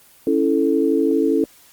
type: chord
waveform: sine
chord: A major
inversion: first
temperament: equal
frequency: 277.2 / 329.6 / 440 Hz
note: C#4 / E4 / A4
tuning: 0 / 0 / 0 cents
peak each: -19 dBFS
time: 0.27-1.44 s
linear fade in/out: 2 ms
effects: white hiss -50 dBFS RMS until 1.72 s + Opus 24 kbps